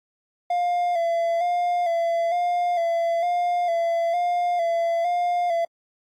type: tone with vibrato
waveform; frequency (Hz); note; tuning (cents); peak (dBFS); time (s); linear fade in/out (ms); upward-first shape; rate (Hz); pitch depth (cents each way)
triangle; 690; F5; -21; -18; 0.5-5.65; 5; square; 1.1; 39
effects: AAC 64 kbps